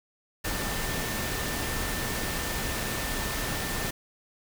sine tone in noise, 1791 Hz, A6, 30 cents sharp, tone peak -39 dBFS, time 0.44-3.91 s, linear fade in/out 10 ms, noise pink, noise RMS -31 dBFS, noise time 0.44-3.91 s, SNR -11 dB, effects none

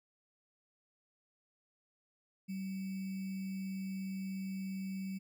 sine tone with sample-and-hold, 191.5 Hz, G3, 40 cents flat, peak -37 dBFS, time 2.48-5.19 s, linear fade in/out 20 ms, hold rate 2450 Hz, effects none

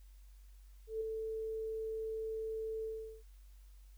sine tone with ADSR envelope, 442.1 Hz, A4, 8 cents sharp, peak -33 dBFS, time 0.87-3.23 s, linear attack 140 ms, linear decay 4 ms, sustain -4 dB, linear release 390 ms, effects added 48 Hz sine -54 dBFS peak until 3.97 s + white hiss -72 dBFS RMS until 3.97 s

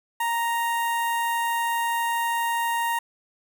sawtooth tone with notch filter, 932.3 Hz, A#5, in tune, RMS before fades -25 dBFS, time 0.2-2.99 s, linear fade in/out 5 ms, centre 4900 Hz, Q 0.78, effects none

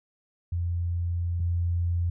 sine tone pair in turn, 86.4 / 86.4 Hz, F2 / F2, -18 / -18 cents, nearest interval unison, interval 0 cents, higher neither, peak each -25 / -23 dBFS, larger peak second, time 0.52-1.4 / 1.4-2.1 s, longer first, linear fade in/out 5 ms, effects none

